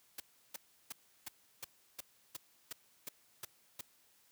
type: noise bursts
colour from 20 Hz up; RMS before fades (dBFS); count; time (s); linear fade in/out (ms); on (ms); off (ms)
white; -43; 11; 0.18-3.811; 5; 21; 340
effects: white hiss -69 dBFS RMS until 4.31 s + high-pass 60 Hz 12 dB/octave